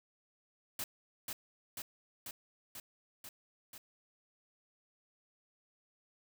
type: noise with echo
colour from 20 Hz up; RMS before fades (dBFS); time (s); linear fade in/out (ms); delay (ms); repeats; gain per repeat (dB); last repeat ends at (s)
white; -39; 0.79-0.84; 2; 490; 6; -2; 3.78
effects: none